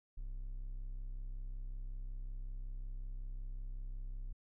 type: tone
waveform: triangle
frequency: 32.7 Hz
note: C1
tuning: in tune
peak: -38 dBFS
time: 0.17-4.33 s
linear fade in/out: 10 ms
effects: none